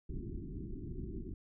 pink low-pass noise, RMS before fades -42 dBFS, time 0.09-1.34 s, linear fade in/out 5 ms, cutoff 390 Hz, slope 96 dB/octave, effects none

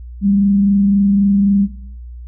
sine tone with frequency modulation, 199.4 Hz, G3, 30 cents sharp, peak -10 dBFS, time 0.21-1.68 s, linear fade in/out 50 ms, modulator 23.8 Hz, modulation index 0.21, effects noise-tail reverb RT60 0.7 s tail -17 dB re dry + added 60 Hz sine -29 dBFS peak until 2.27 s

